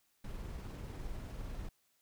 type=noise with tremolo; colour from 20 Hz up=brown; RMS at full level=-42 dBFS; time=0.24-1.69 s; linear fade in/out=5 ms; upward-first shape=sine; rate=20 Hz; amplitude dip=25%; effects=white hiss -75 dBFS RMS until 2.01 s